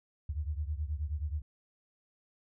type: beating tone pair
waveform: sine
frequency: 72.4 / 81.8 Hz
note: D2 / E2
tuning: -24 / -13 cents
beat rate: 9.4 Hz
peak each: -34 / -37 dBFS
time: 0.29-1.42 s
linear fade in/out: 5 ms
effects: none